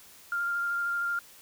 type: tone with vibrato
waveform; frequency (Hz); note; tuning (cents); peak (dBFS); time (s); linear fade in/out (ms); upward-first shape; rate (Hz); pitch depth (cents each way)
sine; 1396.9; F6; 0; -27; 0.32-1.19; 2; square; 13; 9
effects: white hiss -53 dBFS RMS until 1.41 s